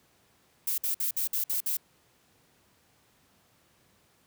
violet noise bursts, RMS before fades -29 dBFS, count 7, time 0.67-1.77 s, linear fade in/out 5 ms, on 110 ms, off 55 ms, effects pink hiss -65 dBFS RMS until 4.26 s + high-pass 80 Hz 12 dB/octave

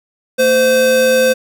square tone pair together, 227.4 / 516.1 Hz, A#3 / C5, -43 / -24 cents, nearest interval octave + major second, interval 1419 cents, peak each -22 / -10 dBFS, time 0.38-1.34 s, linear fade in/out 20 ms, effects none

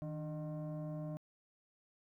sine tone with frequency modulation, 157.2 Hz, D#3, 18 cents sharp, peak -38 dBFS, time 0.02-1.17 s, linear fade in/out 0 ms, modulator 454 Hz, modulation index 0.83, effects tanh soft clip ceiling -36 dBFS + 13-bit

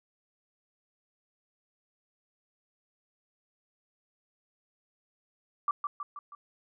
sine tone with echo, 1165 Hz, D6, 14 cents flat, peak -24 dBFS, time 5.68-5.71 s, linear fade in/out 2 ms, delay 160 ms, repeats 4, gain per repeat -5 dB, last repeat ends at 6.35 s, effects none

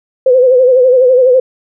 sine tone with vibrato, 508 Hz, B4, 49 cents sharp, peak -4 dBFS, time 0.26-1.4 s, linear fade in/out 5 ms, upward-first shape sine, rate 12 Hz, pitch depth 68 cents each way, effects none

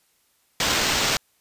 white noise with sample-and-hold, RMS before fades -22 dBFS, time 0.6-1.17 s, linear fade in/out 2 ms, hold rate 11025 Hz, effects white hiss -65 dBFS RMS until 1.4 s + resampled to 32000 Hz

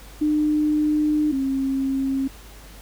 sine tone pair in turn, 302.1 / 269.1 Hz, D4 / C4, +49 / +49 cents, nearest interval major second, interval 200 cents, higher first, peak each -17 / -20 dBFS, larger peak first, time 0.21-1.32 / 1.32-2.28 s, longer first, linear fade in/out 10 ms, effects added 50 Hz sine -42 dBFS peak until 2.81 s + pink hiss -46 dBFS RMS until 2.81 s

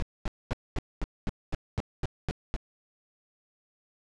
brown noise bursts, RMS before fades -28 dBFS, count 11, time 0-2.564 s, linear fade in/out 0 ms, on 24 ms, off 230 ms, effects low-pass 6000 Hz 12 dB/octave

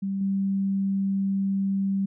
sine tone with level steps, 195.3 Hz, G3, 6 cents flat, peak -25 / -22 dBFS, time 0.02-2.06 s, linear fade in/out 10 ms, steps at 0.21 s, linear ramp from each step 2 ms, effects none

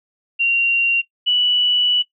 sine tone pair in turn, 2760 / 2955 Hz, F7 / F#7, -21 / -3 cents, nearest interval minor second, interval 118 cents, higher second, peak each -13 dBFS, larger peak neither, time 0.39-1.02 / 1.26-2.03 s, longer second, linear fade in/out 20 ms, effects noise-tail reverb RT60 0.1 s tail -17 dB re dry

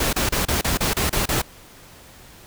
pink noise bursts, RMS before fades -21 dBFS, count 9, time 0-1.418 s, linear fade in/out 5 ms, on 130 ms, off 31 ms, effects pink hiss -46 dBFS RMS until 2.46 s

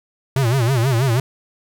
square tone with vibrato, 125 Hz, B2, 21 cents sharp, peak -15 dBFS, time 0.36-1.2 s, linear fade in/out 2 ms, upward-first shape sine, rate 6.2 Hz, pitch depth 180 cents each way, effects 8-bit

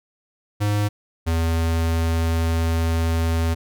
square tone pair in turn, 103.7 / 82.31 Hz, G#2 / E2, -2 / -2 cents, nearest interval major third, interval 400 cents, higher first, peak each -19 dBFS, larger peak neither, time 0.6-0.89 / 1.26-3.55 s, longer second, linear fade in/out 20 ms, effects none

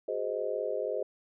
sine chord, Ab dominant seventh, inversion third, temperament just, 373.8 / 415.3 / 519.1 / 623 Hz, Gb4 / Ab4 / C5 / Eb5, +18 / 0 / -14 / +2 cents, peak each -39 / -35 / -34 / -35 dBFS, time 0.08-1.03 s, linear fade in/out 5 ms, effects none

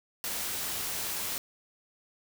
white noise, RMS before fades -34 dBFS, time 0.24-1.38 s, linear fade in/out 0 ms, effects none

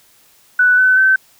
sine tone with pitch steps, 1486 / 1512 / 1538.4 Hz, F#6 / F#6 / G6, +7 / +37 / -33 cents, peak -8 dBFS, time 0.59-1.16 s, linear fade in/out 5 ms, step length 190 ms, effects white hiss -51 dBFS RMS until 1.39 s

